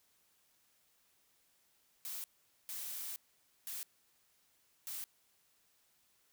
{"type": "noise bursts at uneven times", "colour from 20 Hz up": "blue", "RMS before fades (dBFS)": -43, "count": 4, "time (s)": [[2.05, 2.24], [2.69, 3.16], [3.67, 3.83], [4.87, 5.04]], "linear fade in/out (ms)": 0, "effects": ["white hiss -73 dBFS RMS until 6.32 s"]}